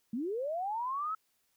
sine linear sweep, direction up, 209.6 to 1318.5 Hz, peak -32 dBFS, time 0.13-1.15 s, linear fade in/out 5 ms, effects white hiss -75 dBFS RMS until 1.56 s

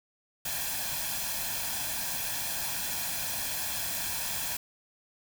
white noise with comb filter, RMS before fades -33 dBFS, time 0.45-4.57 s, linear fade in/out 5 ms, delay 1.2 ms, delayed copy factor +0.65, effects none

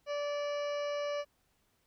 harmonic tone, 581 Hz, D5, 19 cents flat, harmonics 1 / 2 / 3 / 4 / 5 / 7 / 8 / 9 / 10, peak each -33 / -43 / -49 / -48 / -49 / -56 / -59 / -55 / -58 dBFS, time 0.06-1.25 s, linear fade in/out 50 ms, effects pink hiss -74 dBFS RMS until 1.86 s

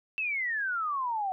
sine exponential sweep, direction down, 2685 to 740 Hz, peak -28 dBFS, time 0.18-1.32 s, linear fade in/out 0 ms, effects none

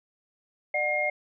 sine tone cluster, 600 / 737 / 2132 Hz, D5 / F#5 / C7, +37 / -7 / +32 cents, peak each -29 / -32 / -26 dBFS, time 0.74-1.1 s, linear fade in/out 5 ms, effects none

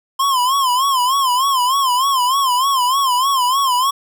square tone with vibrato, 1046.5 Hz, C6, in tune, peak -14 dBFS, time 0.19-3.91 s, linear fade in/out 10 ms, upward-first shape sine, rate 3.3 Hz, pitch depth 120 cents each way, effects none

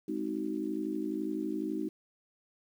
sine chord, Ab dominant seventh, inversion none, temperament just, 207.7 / 259.6 / 311.5 / 373.8 Hz, Ab3 / C4 / Eb4 / Gb4, 0 / -13 / +2 / +18 cents, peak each -39 / -39 / -34 / -39 dBFS, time 0.08-1.89 s, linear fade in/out 5 ms, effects 10-bit

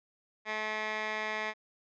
15% pulse tone with band-pass filter, 215.5 Hz, A3, 36 cents flat, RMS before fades -35 dBFS, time 0.45-1.54 s, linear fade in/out 50 ms, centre 1800 Hz, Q 1.7, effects resampled to 16000 Hz

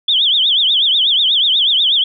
sine tone with vibrato, 3345 Hz, G#7, 12 cents sharp, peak -10 dBFS, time 0.08-2.04 s, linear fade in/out 5 ms, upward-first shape triangle, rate 8.2 Hz, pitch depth 220 cents each way, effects none

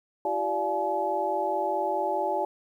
sine tone cluster, 337.5 / 382.3 / 584 / 689 / 853 Hz, E4 / G4 / D5 / F5 / G#5, +41 / -43 / -10 / -24 / +46 cents, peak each -36 / -33 / -30 / -33 / -28 dBFS, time 0.25-2.45 s, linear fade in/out 2 ms, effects 10-bit

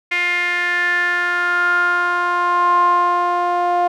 sawtooth tone with band-pass filter sweep, 352.4 Hz, F4, 16 cents sharp, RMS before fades -17 dBFS, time 0.11-3.88 s, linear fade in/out 10 ms, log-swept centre 2200 to 790 Hz, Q 7, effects none

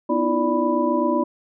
sine tone cluster, 248.6 / 311 / 338.9 / 585 / 988 Hz, B3 / D#4 / E4 / D5 / B5, +12 / -1 / +48 / -7 / 0 cents, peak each -24 dBFS, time 0.09-1.24 s, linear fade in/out 10 ms, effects none

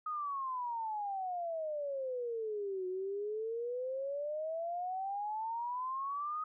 sine exponential two-way sweep, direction down then up, 1259 to 364.4 to 1259 Hz, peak -35 dBFS, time 0.06-6.44 s, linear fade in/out 5 ms, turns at 2.87 s, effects none

